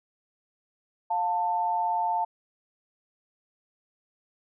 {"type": "tone pair together", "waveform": "sine", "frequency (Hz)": [706.4, 890], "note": ["F5", "A5"], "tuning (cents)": [20, 20], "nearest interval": "major third", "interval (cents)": 400, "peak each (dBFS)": [-29, -25], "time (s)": [1.1, 2.25], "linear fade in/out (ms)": 10, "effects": []}